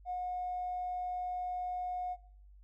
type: tone with tanh clipping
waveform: triangle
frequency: 724 Hz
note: F#5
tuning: 38 cents flat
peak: -34 dBFS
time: 0.05-2.17 s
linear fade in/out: 50 ms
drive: 4 dB
effects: noise-tail reverb RT60 0.7 s tail -19 dB re dry + added 49 Hz sine -54 dBFS peak until 2.63 s